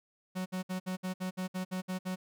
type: tone bursts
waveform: 45% pulse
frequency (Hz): 185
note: F#3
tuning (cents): 0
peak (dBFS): -33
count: 11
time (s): 0.35-2.16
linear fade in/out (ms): 20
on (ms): 110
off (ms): 60
effects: none